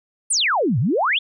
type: exponential two-way sweep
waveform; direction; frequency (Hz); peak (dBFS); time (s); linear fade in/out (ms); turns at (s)
sine; down then up; 10000 to 104.1 to 3645; -16; 0.3-1.19; 10; 0.79
effects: none